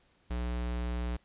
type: tone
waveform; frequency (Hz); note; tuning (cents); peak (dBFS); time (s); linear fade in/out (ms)
square; 60.2; B1; -44; -32; 0.3-1.17; 10
effects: pink hiss -68 dBFS RMS until 1.24 s + resampled to 8000 Hz